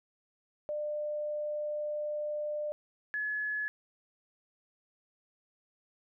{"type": "tone pair in turn", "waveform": "sine", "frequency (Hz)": [598, 1703.2], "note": ["D5", "G#6"], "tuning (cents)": [31, 43], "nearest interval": "octave + tritone", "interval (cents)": 1812, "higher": "second", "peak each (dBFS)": [-32, -31], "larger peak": "second", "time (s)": [[0.69, 2.72], [3.14, 3.68]], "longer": "first", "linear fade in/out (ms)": 0, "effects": []}